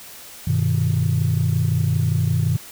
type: chord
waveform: sine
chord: G augmented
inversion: none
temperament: equal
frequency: 98 / 123.47 / 155.56 Hz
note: G2 / B2 / D#3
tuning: 0 / 0 / 0 cents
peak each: -20 dBFS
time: 0.47-2.57 s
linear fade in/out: 5 ms
effects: tanh soft clip ceiling -10 dBFS + white hiss -40 dBFS RMS until 2.71 s